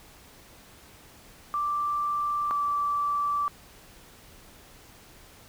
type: tone pair in turn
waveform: sine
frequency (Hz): 1174.7 / 1161.9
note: D6 / D6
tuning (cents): 0 / -19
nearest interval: unison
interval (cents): 19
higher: first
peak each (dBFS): -25 / -24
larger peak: second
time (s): 1.54-2.51 / 2.51-3.48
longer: neither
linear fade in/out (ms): 0
effects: pink hiss -52 dBFS RMS until 5.48 s